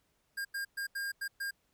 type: tone bursts at uneven times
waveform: square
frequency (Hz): 1611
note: G6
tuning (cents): +47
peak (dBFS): -35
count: 6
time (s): 0.37-0.45 / 0.54-0.65 / 0.77-0.87 / 0.95-1.12 / 1.21-1.28 / 1.4-1.51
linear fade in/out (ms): 10
effects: pink hiss -75 dBFS RMS until 1.73 s